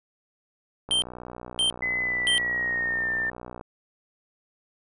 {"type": "click train", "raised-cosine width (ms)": 1, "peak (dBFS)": -24, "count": 167, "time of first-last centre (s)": [0.89, 3.611], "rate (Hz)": 61}
{"type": "tone bursts", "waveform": "square", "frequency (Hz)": 3136, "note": "G7", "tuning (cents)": 0, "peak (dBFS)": -21, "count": 3, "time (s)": [0.91, 2.38], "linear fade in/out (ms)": 0, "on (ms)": 110, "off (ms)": 570}
{"type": "tone with pitch glide", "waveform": "sine", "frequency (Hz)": [2024, 1792.8], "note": ["B6", "A6"], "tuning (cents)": [42, 32], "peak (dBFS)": -24, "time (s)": [1.82, 3.3], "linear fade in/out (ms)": 5, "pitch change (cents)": -210, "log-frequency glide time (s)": [1.99, 3.1]}
{"effects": ["resampled to 24000 Hz"]}